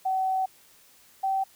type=tone pair in turn; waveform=sine; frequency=758 / 772.1 Hz; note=F#5 / G5; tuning=+42 / -26 cents; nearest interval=unison; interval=32 cents; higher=second; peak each=-23 dBFS; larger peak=neither; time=0.05-0.46 / 1.23-1.44 s; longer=first; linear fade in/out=10 ms; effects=white hiss -57 dBFS RMS until 1.55 s